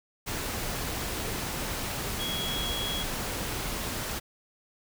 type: tone in noise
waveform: sine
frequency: 3322 Hz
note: G#7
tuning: in tune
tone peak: -32 dBFS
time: 2.19-3.04 s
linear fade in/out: 20 ms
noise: pink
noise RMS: -33 dBFS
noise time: 0.26-4.2 s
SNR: -2 dB
effects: none